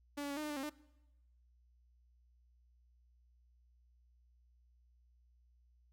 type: tone with pitch steps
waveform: sawtooth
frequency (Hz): 288.1 / 285 / 281.3 / 304.5 / 301.1 / 294.4 / 268.9 / 300.2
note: D4 / C#4 / C#4 / D#4 / D4 / D4 / C4 / D4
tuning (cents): -33 / +48 / +26 / -37 / +43 / +4 / +47 / +38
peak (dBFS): -35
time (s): 0.17-0.698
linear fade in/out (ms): 10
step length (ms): 66
effects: noise-tail reverb RT60 1.0 s tail -22 dB re dry + added 60 Hz sine -66 dBFS peak until 5.92 s